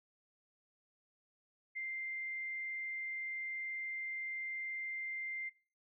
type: tone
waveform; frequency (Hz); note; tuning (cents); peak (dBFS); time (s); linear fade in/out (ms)
sine; 2093; C7; 0; -38; 1.75-5.5; 20
effects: noise-tail reverb RT60 0.4 s tail -23 dB re dry